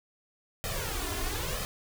pink noise with flanger, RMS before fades -33 dBFS, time 0.64-1.65 s, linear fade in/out 0 ms, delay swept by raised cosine 1.6 to 2.9 ms, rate 1 Hz, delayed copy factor +0.85, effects none

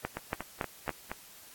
two click trains, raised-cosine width 0.5 ms, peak -15 / -19 dBFS, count 4 / 5, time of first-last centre 0.05-0.893 / 0.17-1.116 s, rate 3.56 / 4.23 Hz, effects white hiss -53 dBFS RMS until 1.54 s + AAC 64 kbps

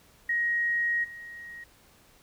sine tone with level steps, 1885 Hz, A#6, 19 cents sharp, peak -24 / -40 dBFS, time 0.29-1.64 s, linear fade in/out 5 ms, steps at 1.03 s, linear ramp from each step 20 ms, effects pink hiss -59 dBFS RMS until 2.22 s

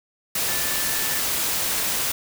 sine tone in noise, 1757 Hz, A6, 3 cents flat, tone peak -34 dBFS, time 0.48-1.2 s, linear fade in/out 5 ms, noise white, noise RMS -24 dBFS, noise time 0.35-2.12 s, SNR -13 dB, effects none

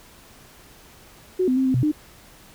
sine tone with pitch steps, 369 / 255.5 / 263.7 / 260 / 125.7 / 302.8 Hz, F#4 / C4 / C4 / C4 / B2 / D#4, -5 / -41 / +14 / -11 / +31 / -47 cents, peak -17 dBFS, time 1.39-1.918 s, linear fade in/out 10 ms, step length 88 ms, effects pink hiss -49 dBFS RMS until 2.54 s

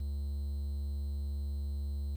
triangle tone with quantisation, 71 Hz, C#2, 42 cents sharp, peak -31 dBFS, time 0-2.16 s, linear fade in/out 5 ms, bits 10, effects none

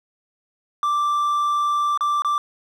triangle tone with dropouts, 1174.7 Hz, D6, in tune, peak -16 dBFS, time 0.83-2.38 s, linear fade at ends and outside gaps 1 ms, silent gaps 1.975-2.008 / 2.221-2.247 s, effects none

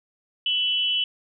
sine tone with amplitude modulation, 2985 Hz, F#7, 15 cents sharp, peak -17 dBFS, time 0.46-1.04 s, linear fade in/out 2 ms, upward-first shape sine, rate 294 Hz, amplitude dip 75%, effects none

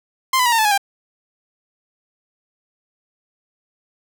sawtooth tone with pitch steps, 1046.5 / 999.8 / 955.2 / 912.6 / 871.9 / 833 / 795.9 Hz, C6 / B5 / A#5 / A#5 / A5 / G#5 / G5, 0 / +21 / +42 / -37 / -16 / +5 / +26 cents, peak -10 dBFS, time 0.33-0.778 s, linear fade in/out 5 ms, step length 64 ms, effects none

